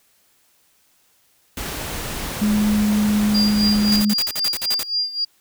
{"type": "noise", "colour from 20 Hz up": "pink", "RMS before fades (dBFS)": -28, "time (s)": [1.57, 4.02], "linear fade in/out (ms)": 2}
{"type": "tone with pitch glide", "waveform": "sine", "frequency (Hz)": [210.3, 209], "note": ["G#3", "G#3"], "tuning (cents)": [22, 11], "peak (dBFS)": -15, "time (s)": [2.41, 4.14], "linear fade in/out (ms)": 10, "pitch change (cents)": -11, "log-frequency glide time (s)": [2.59, 3.76]}
{"type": "tone with tremolo", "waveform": "sine", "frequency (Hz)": 4799, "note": "D8", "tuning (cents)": 37, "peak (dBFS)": -17, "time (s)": [3.34, 5.25], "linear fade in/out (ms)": 10, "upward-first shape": "sine", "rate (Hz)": 3.8, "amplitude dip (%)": 80}
{"type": "noise bursts", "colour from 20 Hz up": "white", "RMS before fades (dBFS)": -26, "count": 11, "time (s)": [3.92, 4.832], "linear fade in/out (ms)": 2, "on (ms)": 42, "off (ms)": 45}
{"effects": ["white hiss -60 dBFS RMS until 5.4 s"]}